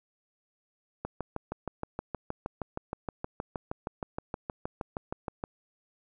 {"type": "click train", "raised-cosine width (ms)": 1, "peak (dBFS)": -19, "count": 29, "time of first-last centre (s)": [1.05, 5.439], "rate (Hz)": 6.38, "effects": []}